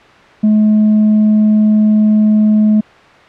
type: tone with tanh clipping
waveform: sine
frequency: 213.4 Hz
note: G#3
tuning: 47 cents sharp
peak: -7 dBFS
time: 0.43-2.81 s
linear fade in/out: 10 ms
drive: 1 dB
effects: white hiss -40 dBFS RMS until 3.28 s + low-pass 2000 Hz 12 dB/octave